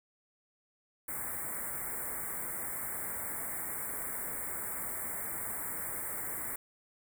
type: band-stop noise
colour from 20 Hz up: white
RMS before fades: -38 dBFS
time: 1.08-6.56 s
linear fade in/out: 5 ms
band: 2200 to 7700 Hz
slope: 96 dB/octave
effects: none